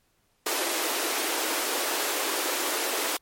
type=high-pass noise; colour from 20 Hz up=pink; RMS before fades=-28 dBFS; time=0.46-3.17 s; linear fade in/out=5 ms; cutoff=300 Hz; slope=48 dB/octave; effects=pink hiss -69 dBFS RMS until 3.21 s + MP3 64 kbps